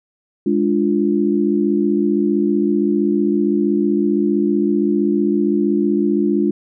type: chord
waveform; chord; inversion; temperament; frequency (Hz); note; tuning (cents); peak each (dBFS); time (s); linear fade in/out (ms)
sine; D diminished; second; equal; 207.7 / 293.7 / 349.2; Ab3 / D4 / F4; 0 / 0 / 0; -18; 0.46-6.51; 5
effects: none